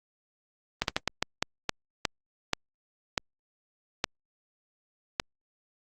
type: slowing click train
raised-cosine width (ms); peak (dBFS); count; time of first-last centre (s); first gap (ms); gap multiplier
0.2; -7; 12; 0.82-5.199; 62; 1.34
effects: Opus 32 kbps